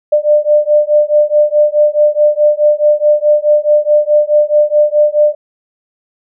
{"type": "beating tone pair", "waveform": "sine", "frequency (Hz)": [595, 599.7], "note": ["D5", "D5"], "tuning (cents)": [22, 36], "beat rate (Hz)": 4.7, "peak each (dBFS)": -10, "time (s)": [0.12, 5.35], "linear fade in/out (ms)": 10, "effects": []}